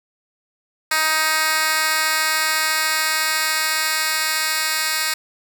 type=tone with high-pass filter sweep; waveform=10% pulse; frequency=313.9 Hz; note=D#4; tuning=15 cents sharp; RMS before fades=-20 dBFS; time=0.91-5.14 s; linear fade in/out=5 ms; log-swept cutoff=1500 to 2400 Hz; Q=0.77; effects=none